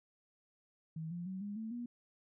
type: tone with pitch steps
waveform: sine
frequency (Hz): 160.3 / 173.8 / 188.44 / 204.3 / 221.5 / 240.2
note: E3 / F3 / F#3 / G#3 / A3 / B3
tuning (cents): -48 / -8 / +32 / -28 / +12 / -48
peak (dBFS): -39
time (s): 0.96-1.86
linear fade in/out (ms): 5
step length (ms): 150
effects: none